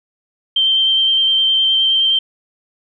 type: tone with vibrato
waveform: sine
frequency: 3136 Hz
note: G7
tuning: in tune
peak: -11 dBFS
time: 0.56-2.19 s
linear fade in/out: 5 ms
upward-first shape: square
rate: 9.7 Hz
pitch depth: 9 cents each way
effects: none